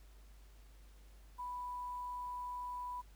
sine tone with quantisation, 987.8 Hz, B5, in tune, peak -40 dBFS, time 1.38-3.02 s, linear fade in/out 20 ms, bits 11, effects added 50 Hz sine -56 dBFS peak until 3.15 s + pink hiss -68 dBFS RMS until 3.15 s

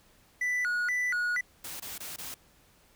triangle tone with vibrato, 1697 Hz, G#6, 37 cents sharp, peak -25 dBFS, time 0.41-1.41 s, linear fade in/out 5 ms, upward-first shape square, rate 2.1 Hz, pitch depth 270 cents each way
white noise bursts, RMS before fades -40 dBFS, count 4, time 1.64-2.343 s, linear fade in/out 5 ms, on 160 ms, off 21 ms
effects pink hiss -62 dBFS RMS until 2.95 s

